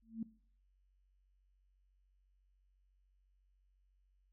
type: tone with exponential growth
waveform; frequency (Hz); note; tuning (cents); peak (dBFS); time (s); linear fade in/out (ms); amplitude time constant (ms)
sine; 225.2; A3; +40; -34; 0.02-0.23; 5; 44
effects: noise-tail reverb RT60 0.5 s tail -20 dB re dry + added 47 Hz sine -70 dBFS peak until 4.32 s